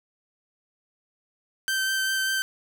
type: tone with vibrato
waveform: sawtooth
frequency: 1552 Hz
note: G6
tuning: 18 cents flat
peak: -20 dBFS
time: 1.68-2.42 s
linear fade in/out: 0 ms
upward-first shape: sine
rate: 5.1 Hz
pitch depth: 9 cents each way
effects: none